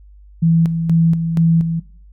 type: tone with tremolo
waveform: sine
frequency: 165.1 Hz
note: E3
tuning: 3 cents sharp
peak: -10 dBFS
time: 0.42-1.8 s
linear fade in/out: 10 ms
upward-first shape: square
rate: 2.1 Hz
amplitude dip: 55%
effects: noise-tail reverb RT60 0.5 s tail -18 dB re dry + added 50 Hz sine -40 dBFS peak until 2.12 s